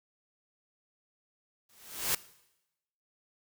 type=noise with exponential growth; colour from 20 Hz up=white; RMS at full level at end=-26 dBFS; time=1.69-2.15 s; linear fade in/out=5 ms; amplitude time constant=100 ms; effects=noise-tail reverb RT60 0.9 s tail -19 dB re dry